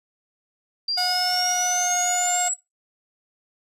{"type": "exponential sweep", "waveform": "sine", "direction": "up", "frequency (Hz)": [4699, 7800], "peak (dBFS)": -22, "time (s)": [0.88, 2.54], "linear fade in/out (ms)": 5}
{"type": "tone with pitch glide", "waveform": "sawtooth", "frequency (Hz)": [726, 718.1], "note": ["F#5", "F5"], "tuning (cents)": [-33, 48], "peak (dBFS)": -20, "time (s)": [0.97, 2.49], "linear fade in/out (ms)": 10, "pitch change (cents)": -19, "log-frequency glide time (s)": [1.33, 1.97]}
{"effects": ["noise-tail reverb RT60 0.2 s tail -19 dB re dry", "resampled to 32000 Hz"]}